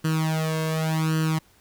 sawtooth tone with flanger, 158.6 Hz, D#3, 33 cents sharp, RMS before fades -24 dBFS, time 0.04-1.39 s, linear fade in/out 10 ms, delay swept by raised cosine 0.67 to 1.87 ms, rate 0.88 Hz, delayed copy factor +0.85, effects pink hiss -58 dBFS RMS until 1.6 s

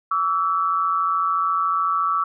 sine tone pair together, 1144.6 / 1318.5 Hz, D6 / E6, -45 / 0 cents, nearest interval major second, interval 245 cents, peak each -21 dBFS, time 0.11-2.24 s, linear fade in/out 5 ms, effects none

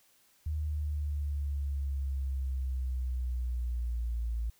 sine exponential sweep, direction down, 77 to 56.5 Hz, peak -30 dBFS, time 0.46-4.5 s, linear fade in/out 5 ms, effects white hiss -66 dBFS RMS until 4.59 s

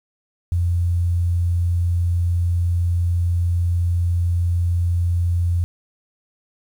sine tone, 86.9 Hz, F2, 8 cents flat, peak -16 dBFS, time 0.52-5.64 s, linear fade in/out 0 ms, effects 8-bit

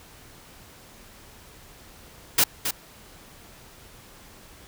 white noise with echo, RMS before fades -18 dBFS, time 2.38-2.44 s, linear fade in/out 5 ms, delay 270 ms, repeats 1, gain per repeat -8 dB, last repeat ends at 2.71 s, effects pink hiss -49 dBFS RMS until 4.67 s

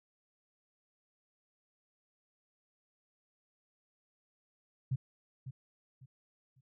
sine tone with echo, 130.5 Hz, C3, 4 cents flat, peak -29 dBFS, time 4.91-4.96 s, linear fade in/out 10 ms, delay 550 ms, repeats 3, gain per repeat -11 dB, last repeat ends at 6.61 s, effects none

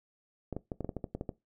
clicks, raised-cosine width 2 ms, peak -22 dBFS, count 11, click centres 0.527 / 0.566 / 0.718 / 0.807 / 0.846 / 0.892 / 0.967 / 1.042 / 1.15 / 1.211 / 1.292 s, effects noise-tail reverb RT60 0.2 s tail -19 dB re dry

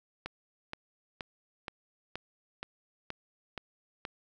click train, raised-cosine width 0.3 ms, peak -21 dBFS, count 9, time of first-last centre 0.26-4.051 s, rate 2.11 Hz, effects 10-bit

